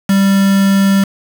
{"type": "tone with quantisation", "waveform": "triangle", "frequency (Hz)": 196, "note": "G3", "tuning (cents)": 0, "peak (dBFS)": -6, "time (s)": [0.09, 1.04], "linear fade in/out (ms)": 5, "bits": 3, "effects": []}